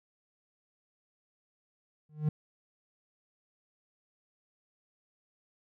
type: tone with exponential growth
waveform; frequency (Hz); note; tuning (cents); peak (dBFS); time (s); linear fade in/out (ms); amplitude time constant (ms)
triangle; 152.1; D#3; -39; -20; 2.09-2.29; 5; 42
effects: none